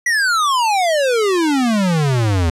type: exponential sweep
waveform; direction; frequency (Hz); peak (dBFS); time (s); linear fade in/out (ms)
square; down; 1978 to 79.6; -14; 0.06-2.5; 5
effects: low-pass 9000 Hz 12 dB/octave

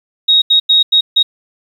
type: tone bursts at uneven times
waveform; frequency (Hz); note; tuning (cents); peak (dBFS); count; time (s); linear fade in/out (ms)
sine; 3769; A#7; +18; -6; 5; 0.28-0.42 / 0.5-0.6 / 0.69-0.83 / 0.92-1.01 / 1.16-1.23; 10
effects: 7-bit

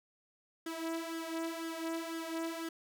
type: tone with flanger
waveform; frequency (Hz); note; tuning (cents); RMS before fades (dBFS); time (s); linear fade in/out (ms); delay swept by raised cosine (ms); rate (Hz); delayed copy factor
sawtooth; 328.2; E4; -8; -39; 0.66-2.69; 5; 0.59 to 3.19; 2; +0.7
effects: none

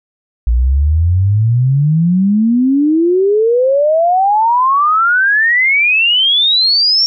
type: exponential sweep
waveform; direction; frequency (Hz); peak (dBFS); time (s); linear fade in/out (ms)
sine; up; 56.6 to 5570; -8; 0.47-7.06; 0
effects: none

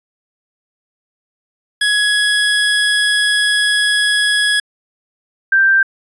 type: tone pair in turn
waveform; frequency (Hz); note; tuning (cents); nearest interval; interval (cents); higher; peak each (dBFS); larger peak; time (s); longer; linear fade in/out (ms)
25% pulse / sine; 1675 / 1572.2; G#6 / G6; +14 / +5; minor second; 109; first; -8; neither; 1.81-4.6 / 5.52-5.83; first; 5
effects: resampled to 24000 Hz

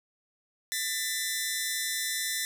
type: tone pair together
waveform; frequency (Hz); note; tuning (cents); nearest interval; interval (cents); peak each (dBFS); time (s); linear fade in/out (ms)
10% pulse; 1779.9 / 2002; A6 / B6; +19 / +23; major second; 204; -23; 0.72-2.45; 0
effects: none

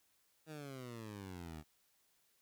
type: exponential sweep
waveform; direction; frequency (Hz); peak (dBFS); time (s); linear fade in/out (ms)
15% pulse; down; 160 to 74.9; -40; 0.46-1.64; 50
effects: white hiss -75 dBFS RMS until 2.41 s

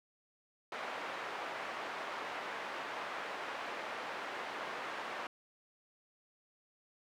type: band-pass noise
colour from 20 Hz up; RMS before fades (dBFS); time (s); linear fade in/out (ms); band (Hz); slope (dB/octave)
pink; -42; 0.72-5.27; 2; 610 to 2100; 12
effects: none

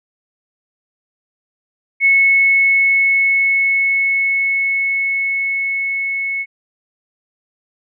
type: tone with level ramp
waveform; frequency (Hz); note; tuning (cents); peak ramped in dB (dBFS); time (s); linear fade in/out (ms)
sine; 2198; C#7; -15; -8 to -18; 2-6.46; 50
effects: none

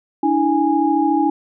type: tone cluster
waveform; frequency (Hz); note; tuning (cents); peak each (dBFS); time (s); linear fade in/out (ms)
sine; 291.5 / 325.3 / 827; D4 / E4 / G#5; -13 / -23 / -8; -18; 0.23-1.3; 5
effects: none

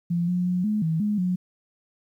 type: tone with pitch steps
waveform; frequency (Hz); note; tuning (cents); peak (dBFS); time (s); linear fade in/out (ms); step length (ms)
sine; 172 / 178.9 / 180.1 / 212.2 / 161.1 / 208.9 / 181.2; F3 / F3 / F#3 / G#3 / E3 / G#3 / F#3; -26 / +42 / -46 / +38 / -39 / +10 / -36; -21; 0.1-1.36; 10; 180
effects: 10-bit

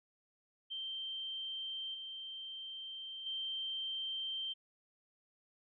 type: tone with level steps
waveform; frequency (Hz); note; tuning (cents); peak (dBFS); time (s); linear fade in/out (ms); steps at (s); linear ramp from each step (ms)
sine; 3136; G7; 0; -39 / -43 / -37; 0.7-4.54; 20; 1.94 / 3.26; 5
effects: none

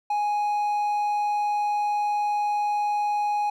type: tone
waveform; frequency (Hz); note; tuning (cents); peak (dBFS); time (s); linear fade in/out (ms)
triangle; 830.6; G#5; 0; -20; 0.1-3.5; 5
effects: none

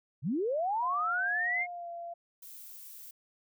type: linear sweep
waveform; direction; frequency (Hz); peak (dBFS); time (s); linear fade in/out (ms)
sine; up; 110 to 2170; -28; 0.22-1.67; 50
type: tone with pitch glide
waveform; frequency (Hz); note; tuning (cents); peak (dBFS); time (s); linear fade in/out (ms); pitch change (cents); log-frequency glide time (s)
sine; 713 to 685.5; F5 to F5; +36 to -32; -38; 0.82-2.14; 10; -68; 1.63-1.89
type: noise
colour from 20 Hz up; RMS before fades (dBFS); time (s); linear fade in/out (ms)
violet; -48; 2.42-3.11; 5
effects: none

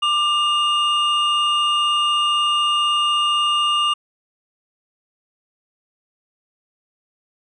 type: tone pair together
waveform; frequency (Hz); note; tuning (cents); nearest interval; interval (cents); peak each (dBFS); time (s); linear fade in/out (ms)
triangle; 1190 / 2833; D6 / F7; +22 / +24; octave + minor third; 1502; -17; 0.02-3.94; 10
effects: resampled to 24000 Hz

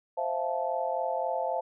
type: chord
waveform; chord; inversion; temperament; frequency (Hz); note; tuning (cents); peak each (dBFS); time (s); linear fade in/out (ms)
sine; F major seventh; second; just; 523.8 / 654.8 / 698.5 / 873.1; C5 / E5 / F5 / A5; +2 / -12 / 0 / -14; -33; 0.17-1.61; 10
effects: none

